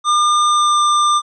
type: tone with pitch glide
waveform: square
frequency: 1205 to 1195.3 Hz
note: D6 to D6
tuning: +44 to +30 cents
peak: -12 dBFS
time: 0.04-1.22 s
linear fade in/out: 50 ms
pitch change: -14 cents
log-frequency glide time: 0.47-0.81 s
effects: resampled to 22050 Hz